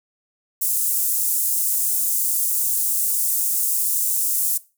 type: high-pass noise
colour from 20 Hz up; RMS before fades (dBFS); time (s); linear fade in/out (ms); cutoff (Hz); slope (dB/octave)
pink; -21; 0.61-4.58; 10; 8400; 24
effects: noise-tail reverb RT60 0.3 s tail -19 dB re dry